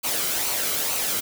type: noise with flanger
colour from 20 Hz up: white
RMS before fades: -25 dBFS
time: 0.03-1.21 s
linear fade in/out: 20 ms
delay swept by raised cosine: 0.57 to 1.15 ms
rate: 2.2 Hz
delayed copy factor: -0.5
effects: none